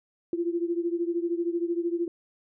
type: beating tone pair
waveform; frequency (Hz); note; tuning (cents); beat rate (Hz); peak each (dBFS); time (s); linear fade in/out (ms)
sine; 338.6 / 351.6; E4 / F4; +46 / +12; 13; -27 / -30; 0.33-2.08; 2
effects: none